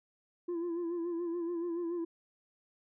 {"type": "tone with vibrato", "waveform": "sine", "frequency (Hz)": 341.9, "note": "F4", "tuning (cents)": -37, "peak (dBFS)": -30, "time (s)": [0.48, 2.05], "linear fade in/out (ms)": 10, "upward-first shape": "sine", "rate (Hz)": 7, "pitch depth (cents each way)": 55, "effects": ["tanh soft clip ceiling -32 dBFS"]}